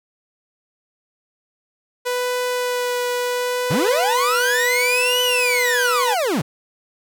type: tone with vibrato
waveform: sawtooth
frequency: 493.9 Hz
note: B4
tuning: in tune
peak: -16 dBFS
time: 2.05-6.15 s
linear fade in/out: 20 ms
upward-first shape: sine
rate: 0.73 Hz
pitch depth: 10 cents each way
type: linear two-way sweep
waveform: 40% pulse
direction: up then down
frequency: 111.7 to 3012 to 111.7 Hz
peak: -17 dBFS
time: 3.7-6.42 s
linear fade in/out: 10 ms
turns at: 5.22 s
effects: none